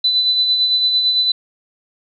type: tone with tremolo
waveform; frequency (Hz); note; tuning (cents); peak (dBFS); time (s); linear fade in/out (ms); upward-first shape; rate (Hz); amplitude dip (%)
sine; 4000; B7; +21; -11; 0.04-1.32; 5; sine; 8.9; 40
effects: none